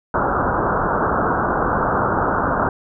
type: low-pass noise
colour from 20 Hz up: white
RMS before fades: -19 dBFS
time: 0.14-2.69 s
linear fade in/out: 2 ms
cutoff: 1500 Hz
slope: 96 dB/octave
effects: none